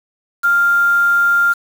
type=tone with quantisation; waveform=sine; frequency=1396.9 Hz; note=F6; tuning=in tune; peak=-10 dBFS; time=0.43-1.54 s; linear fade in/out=20 ms; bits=5; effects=none